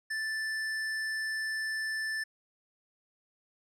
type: tone with hard clipping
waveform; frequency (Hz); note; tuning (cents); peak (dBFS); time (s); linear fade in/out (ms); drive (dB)
sine; 1760; A6; 0; -33; 0.1-2.24; 10; 15
effects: low-pass 10000 Hz 12 dB/octave